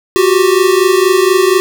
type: tone pair together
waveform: square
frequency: 362.7 / 386.9 Hz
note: F#4 / G4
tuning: -34 / -23 cents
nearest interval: minor second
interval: 111 cents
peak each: -11 dBFS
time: 0.16-1.6 s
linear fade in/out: 0 ms
effects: none